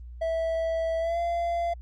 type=tone with pitch glide; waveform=triangle; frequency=655 to 685.2 Hz; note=E5 to F5; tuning=-11 to -33 cents; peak=-23 dBFS; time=0.21-1.74 s; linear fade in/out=10 ms; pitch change=+78 cents; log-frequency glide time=0.99-1.19 s; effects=added 60 Hz sine -39 dBFS peak until 1.81 s + Opus 32 kbps